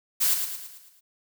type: noise with echo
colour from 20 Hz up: blue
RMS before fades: -22 dBFS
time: 0.2-0.35 s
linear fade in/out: 20 ms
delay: 110 ms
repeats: 6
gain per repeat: -6 dB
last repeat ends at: 1.01 s
effects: none